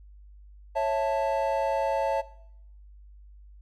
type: chord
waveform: triangle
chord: A major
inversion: first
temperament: just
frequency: 550 / 660 / 880 Hz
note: C#5 / E5 / A5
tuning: -14 / +2 / 0 cents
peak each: -26 dBFS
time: 0.75-2.22 s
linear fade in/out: 20 ms
effects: noise-tail reverb RT60 0.7 s tail -19 dB re dry + added 50 Hz sine -47 dBFS peak until 3.61 s